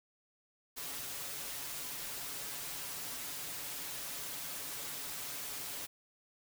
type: noise with comb filter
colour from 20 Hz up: white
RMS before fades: -42 dBFS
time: 0.76-5.87 s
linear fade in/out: 20 ms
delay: 7 ms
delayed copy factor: +0.55
effects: none